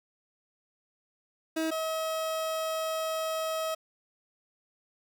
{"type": "tone pair in turn", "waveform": "30% pulse", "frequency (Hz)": [320.4, 639.3], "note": ["E4", "D#5"], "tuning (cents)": [-49, 47], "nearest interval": "octave", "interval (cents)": 1196, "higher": "second", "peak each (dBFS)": [-25, -27], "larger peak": "first", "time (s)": [[1.56, 1.71], [1.71, 3.75]], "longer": "second", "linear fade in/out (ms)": 10, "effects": []}